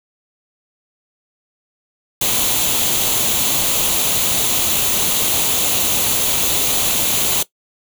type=noise with comb filter; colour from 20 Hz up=white; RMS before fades=-17 dBFS; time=2.21-7.43 s; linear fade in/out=5 ms; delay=0.29 ms; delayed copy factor=+0.55; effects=noise-tail reverb RT60 0.1 s tail -18 dB re dry